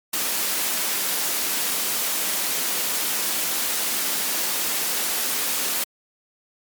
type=high-pass noise; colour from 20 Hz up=white; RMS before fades=-24 dBFS; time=0.13-5.84 s; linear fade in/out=5 ms; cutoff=180 Hz; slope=24 dB/octave; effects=MP3 96 kbps